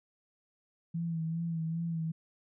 sine tone with vibrato, 164.81 Hz, E3, in tune, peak -31 dBFS, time 0.94-2.12 s, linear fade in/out 10 ms, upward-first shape sine, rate 2.5 Hz, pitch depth 40 cents each way, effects none

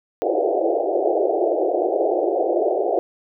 pink band-pass noise, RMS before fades -20 dBFS, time 0.22-2.99 s, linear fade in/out 0 ms, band 330 to 760 Hz, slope 96 dB/octave, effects none

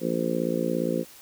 harmonic tone, 57.3 Hz, A#1, 29 cents flat, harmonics 3 / 4 / 5 / 6 / 7 / 8 / 9, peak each -31 / -30 / -32 / -31 / -34 / -33 / -30 dBFS, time 0-1.05 s, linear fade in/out 50 ms, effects white hiss -49 dBFS RMS until 1.21 s

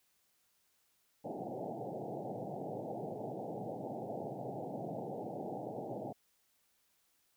white band-pass noise, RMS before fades -42 dBFS, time 1.24-6.13 s, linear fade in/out 10 ms, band 110 to 820 Hz, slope 96 dB/octave, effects white hiss -75 dBFS RMS until 7.36 s

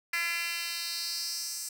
10% pulse tone with high-pass filter sweep, 340.1 Hz, F4, 46 cents flat, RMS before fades -34 dBFS, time 0.13-1.69 s, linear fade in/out 5 ms, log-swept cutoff 2100 to 7000 Hz, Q 2.7, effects none

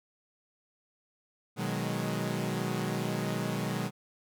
sawtooth chord, G# minor seventh, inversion first, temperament equal, 123.47 / 155.56 / 185 / 207.7 Hz, B2 / D#3 / F#3 / G#3, 0 / 0 / 0 / 0 cents, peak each -32 dBFS, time 1.56-3.91 s, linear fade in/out 50 ms, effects none

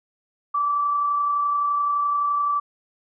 sine tone with amplitude modulation, 1160 Hz, D6, 22 cents flat, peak -18 dBFS, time 0.54-2.6 s, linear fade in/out 10 ms, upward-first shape sine, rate 31.7 Hz, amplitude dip 25%, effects none

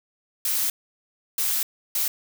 blue noise bursts at uneven times, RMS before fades -24 dBFS, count 3, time 0.45-0.7 / 1.38-1.63 / 1.95-2.08 s, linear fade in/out 2 ms, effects none

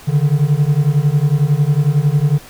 triangle beating tone pair, 140.9 / 151.9 Hz, C#3 / D#3, +29 / -41 cents, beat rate 11 Hz, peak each -12 dBFS, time 0.07-2.39 s, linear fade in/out 20 ms, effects pink hiss -39 dBFS RMS until 2.49 s

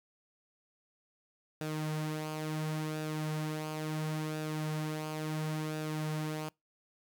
sawtooth tone with flanger, 154.8 Hz, D#3, 9 cents flat, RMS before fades -36 dBFS, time 1.61-6.49 s, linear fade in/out 0 ms, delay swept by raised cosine 0.94 to 5.94 ms, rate 0.72 Hz, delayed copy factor -0.5, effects noise-tail reverb RT60 0.2 s tail -26 dB re dry

